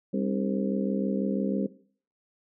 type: harmonic tone with a mistuned harmonic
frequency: 66.1 Hz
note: C2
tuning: 18 cents sharp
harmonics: 3 / 4 / 5 / 6 / 7 / 8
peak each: -28 / -31 / -37 / -36 / -36 / -36 dBFS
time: 0.13-1.67 s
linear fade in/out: 10 ms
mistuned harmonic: 5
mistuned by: -120 cents
effects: noise-tail reverb RT60 0.5 s tail -18 dB re dry